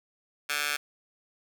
15% pulse tone with high-pass filter, 146.83 Hz, D3, in tune, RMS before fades -30 dBFS, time 0.49-0.77 s, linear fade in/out 10 ms, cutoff 1800 Hz, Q 1.3, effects none

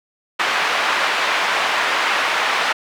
pink band-pass noise, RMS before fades -19 dBFS, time 0.39-2.73 s, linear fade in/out 10 ms, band 950 to 2700 Hz, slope 12 dB/octave, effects none

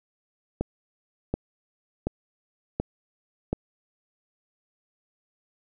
click train, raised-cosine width 2 ms, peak -12 dBFS, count 5, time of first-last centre 0.61-3.53 s, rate 1.37 Hz, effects none

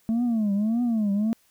sine tone with vibrato, 220 Hz, A3, in tune, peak -18 dBFS, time 0.09-1.33 s, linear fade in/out 0 ms, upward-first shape triangle, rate 1.7 Hz, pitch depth 200 cents each way, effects tanh soft clip ceiling -20 dBFS + white hiss -63 dBFS RMS until 1.5 s

